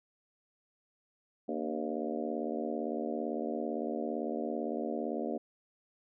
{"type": "harmonic tone with a mistuned harmonic", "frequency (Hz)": 77.78, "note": "D#2", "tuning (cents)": 0, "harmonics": [3, 4, 5, 6, 7, 8, 9], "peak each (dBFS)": [-38, -39, -40, -41, -41, -42, -43], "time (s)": [1.48, 5.38], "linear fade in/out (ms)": 10, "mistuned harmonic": 4, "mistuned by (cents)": -83, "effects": []}